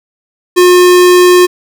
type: tone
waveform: square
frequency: 359 Hz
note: F4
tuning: 48 cents sharp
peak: -3 dBFS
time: 0.56-1.47 s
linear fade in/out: 20 ms
effects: none